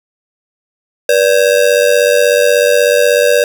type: ring-modulated tone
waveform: square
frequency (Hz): 534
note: C5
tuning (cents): +35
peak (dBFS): -5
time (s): 1.09-3.44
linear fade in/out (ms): 2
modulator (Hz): 48.2
effects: none